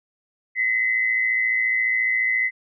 sine tone pair together, 1924.6 / 2039 Hz, B6 / C7, -45 / -45 cents, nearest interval minor second, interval 100 cents, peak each -27 / -19 dBFS, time 0.55-2.51 s, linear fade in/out 50 ms, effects none

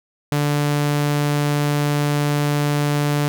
sawtooth tone, 146.2 Hz, D3, 7 cents flat, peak -13 dBFS, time 0.32-3.28 s, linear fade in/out 0 ms, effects none

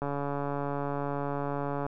click train, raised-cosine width 1 ms, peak -19 dBFS, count 263, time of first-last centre 0.02-1.865 s, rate 142 Hz, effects none

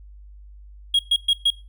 triangle tone bursts, 3288 Hz, G#7, 18 cents flat, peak -13 dBFS, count 4, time 0.94-1.504 s, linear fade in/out 5 ms, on 51 ms, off 120 ms, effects noise-tail reverb RT60 0.3 s tail -20 dB re dry + added 50 Hz sine -41 dBFS peak until 1.68 s

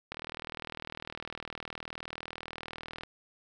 click train, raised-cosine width 0.3 ms, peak -22 dBFS, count 117, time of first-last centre 0.12-3.035 s, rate 39.8 Hz, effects none

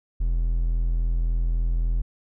triangle tone, 41.8 Hz, E1, 25 cents sharp, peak -18 dBFS, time 0.2-2.02 s, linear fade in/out 10 ms, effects none

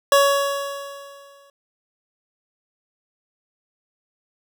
25% pulse tone with exponential decay, 560 Hz, C#5, 18 cents sharp, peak -7 dBFS, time 0.12-1.5 s, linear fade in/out 2 ms, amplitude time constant 300 ms, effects none

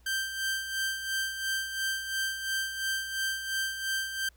sawtooth tone with tremolo, 1568 Hz, G6, in tune, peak -24 dBFS, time 0.06-4.29 s, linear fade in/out 5 ms, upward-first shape sine, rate 2.9 Hz, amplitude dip 60%, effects added 60 Hz sine -57 dBFS peak until 4.36 s + pink hiss -67 dBFS RMS until 4.36 s

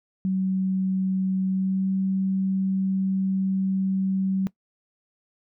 sine tone with pitch glide, 189 to 191.2 Hz, F#3 to G3, +37 to -43 cents, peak -21 dBFS, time 0.25-4.47 s, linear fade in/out 0 ms, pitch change +20 cents, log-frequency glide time 1.48-1.9 s, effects noise-tail reverb RT60 0.1 s tail -20 dB re dry

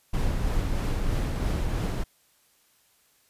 brown noise with tremolo, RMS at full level -25 dBFS, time 0.13-2.04 s, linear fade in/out 10 ms, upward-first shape sine, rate 3.1 Hz, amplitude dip 25%, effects white hiss -64 dBFS RMS until 3.29 s + resampled to 32000 Hz

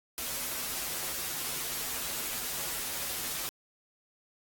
white noise with comb filter, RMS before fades -35 dBFS, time 0.18-3.49 s, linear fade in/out 0 ms, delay 10 ms, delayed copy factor -0.95, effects AAC 64 kbps

